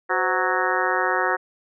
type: harmonic tone with a mistuned harmonic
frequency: 185 Hz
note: F#3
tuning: in tune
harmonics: 2 / 3 / 4 / 5 / 6 / 7 / 8 / 9 / 10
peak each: -28 / -28 / -28 / -28 / -28 / -28 / -28 / -28 / -28 dBFS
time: 0.09-1.37 s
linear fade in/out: 20 ms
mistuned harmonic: 3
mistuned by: -110 cents
effects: none